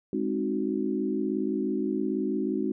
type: chord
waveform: sine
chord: Ab dominant seventh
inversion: none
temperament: equal with one note detuned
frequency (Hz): 207.7 / 265 / 311.1 / 370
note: Ab3 / C4 / Eb4 / Gb4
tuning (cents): 0 / +22 / 0 / 0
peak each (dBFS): -31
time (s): 0.13-2.72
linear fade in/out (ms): 2
effects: none